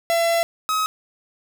45% pulse tone pair in turn, 674 / 1272.3 Hz, E5 / D#6, +38 / +38 cents, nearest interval major seventh, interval 1100 cents, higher second, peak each -17 / -19 dBFS, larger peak first, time 0.1-0.43 / 0.69-0.86 s, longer first, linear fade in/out 0 ms, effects none

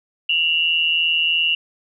sine tone pair together, 2737 / 2900 Hz, F7 / F#7, -36 / -35 cents, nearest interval minor second, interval 101 cents, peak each -19 / -18 dBFS, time 0.29-1.55 s, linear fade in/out 5 ms, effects none

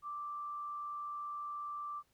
sine tone with frequency modulation, 1174.7 Hz, D6, in tune, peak -39 dBFS, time 0.02-2.03 s, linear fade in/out 50 ms, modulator 94.5 Hz, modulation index 0.28, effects pink hiss -75 dBFS RMS until 2.13 s

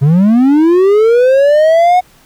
triangle linear sweep, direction up, 131.9 to 737 Hz, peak -3 dBFS, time 0.01-2.01 s, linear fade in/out 20 ms, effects pink hiss -46 dBFS RMS until 2.25 s

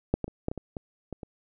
clicks, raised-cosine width 2 ms, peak -9 / -16 / -26 / -14 / -19 / -22 / -21 / -22 / -25 dBFS, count 9, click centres 0.14 / 0.243 / 0.28 / 0.484 / 0.515 / 0.577 / 0.768 / 1.127 / 1.232 s, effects none

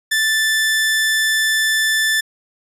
sawtooth tone, 1760 Hz, A6, in tune, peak -11 dBFS, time 0.11-2.21 s, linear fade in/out 10 ms, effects resampled to 32000 Hz

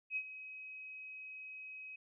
sine tone with ADSR envelope, 2539 Hz, D#7, 34 cents sharp, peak -33 dBFS, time 0.1-1.96 s, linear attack 63 ms, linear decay 63 ms, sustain -13 dB, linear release 6 ms, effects none

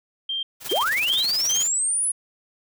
sine tone bursts, 3172 Hz, G7, 20 cents sharp, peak -24 dBFS, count 4, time 0.29-1.63 s, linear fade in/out 5 ms, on 140 ms, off 260 ms
white noise with tremolo, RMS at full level -30 dBFS, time 0.6-1.69 s, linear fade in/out 50 ms, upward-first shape triangle, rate 19 Hz, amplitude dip 80%
sine linear sweep, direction up, 293.7 to 10440 Hz, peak -20 dBFS, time 0.71-2.12 s, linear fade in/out 10 ms
effects none

